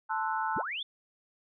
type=chord; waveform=sine; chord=F# half-diminished seventh; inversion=first; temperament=equal; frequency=880 / 1046.5 / 1318.5 / 1480 Hz; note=A5 / C6 / E6 / F#6; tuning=0 / 0 / 0 / 0 cents; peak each=-31 / -37 / -36 / -36 dBFS; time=0.09-0.63 s; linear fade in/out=20 ms
type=linear sweep; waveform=sine; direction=up; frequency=70 to 3610 Hz; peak=-33 dBFS; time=0.56-0.83 s; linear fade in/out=5 ms
effects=none